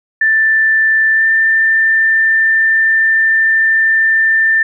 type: tone with pitch glide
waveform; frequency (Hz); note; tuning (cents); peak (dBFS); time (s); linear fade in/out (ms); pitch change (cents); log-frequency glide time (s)
sine; 1769 to 1786.5; A6 to A6; +9 to +26; -8; 0.21-4.63; 5; +17; 1.13-1.25
effects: none